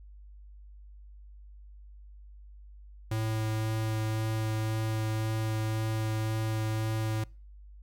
square tone with vibrato, 109.9 Hz, A2, 2 cents flat, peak -29 dBFS, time 3.11-7.24 s, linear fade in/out 5 ms, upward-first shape sine, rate 1.9 Hz, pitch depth 8 cents each way, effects noise-tail reverb RT60 0.4 s tail -26 dB re dry + added 50 Hz sine -47 dBFS peak until 7.82 s

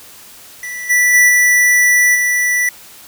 square tone with level steps, 1967 Hz, B6, 7 cents flat, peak -24 / -10 / -7 / -9 / -13 dBFS, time 0.63-2.69 s, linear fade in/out 2 ms, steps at 0.89 / 1.13 / 1.28 / 2.14 s, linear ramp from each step 20 ms, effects white hiss -39 dBFS RMS until 3.07 s

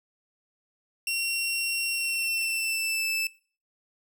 sawtooth tone with pitch glide, 2736 to 2637 Hz, F7 to E7, -36 to 0 cents, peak -23 dBFS, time 1.07-3.27 s, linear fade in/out 2 ms, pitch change -64 cents, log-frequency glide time 1.92-3.05 s, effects noise-tail reverb RT60 0.4 s tail -20 dB re dry

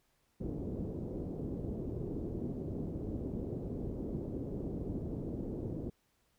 white low-pass noise, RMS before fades -39 dBFS, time 0.4-5.9 s, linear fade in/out 10 ms, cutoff 390 Hz, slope 24 dB/octave, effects pink hiss -75 dBFS RMS until 6.38 s

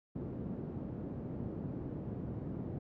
pink band-pass noise, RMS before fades -41 dBFS, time 0.15-2.79 s, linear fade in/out 10 ms, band 110 to 310 Hz, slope 12 dB/octave, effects none

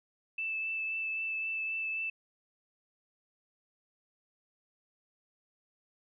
sine tone with vibrato, 2637 Hz, E7, in tune, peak -32 dBFS, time 0.38-2.1 s, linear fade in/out 5 ms, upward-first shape triangle, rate 3.8 Hz, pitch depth 14 cents each way, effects none

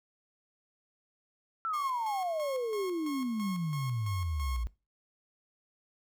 sine exponential sweep, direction down, 1354 to 55 Hz, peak -30 dBFS, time 1.65-4.67 s, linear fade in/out 0 ms
sawtooth tone with tremolo, 1084 Hz, C#6, 39 cents flat, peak -36 dBFS, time 1.73-4.64 s, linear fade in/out 10 ms, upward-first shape square, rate 3 Hz, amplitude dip 60%
effects noise-tail reverb RT60 0.3 s tail -21 dB re dry

